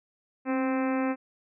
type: harmonic tone with a mistuned harmonic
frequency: 260.8 Hz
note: C4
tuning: 5 cents flat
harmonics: 1 / 2 / 3 / 4 / 5 / 6 / 7 / 8 / 9 / 10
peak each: -26 / -32 / -36 / -38 / -40 / -42 / -43 / -44 / -45 / -46 dBFS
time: 0.45-1.16 s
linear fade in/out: 50 ms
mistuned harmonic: 1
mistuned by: +33 cents
effects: none